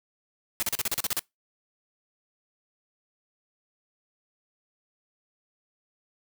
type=noise bursts; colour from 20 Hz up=white; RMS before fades=-27 dBFS; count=10; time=0.6-1.193 s; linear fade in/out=0 ms; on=26 ms; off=37 ms; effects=noise-tail reverb RT60 0.2 s tail -26 dB re dry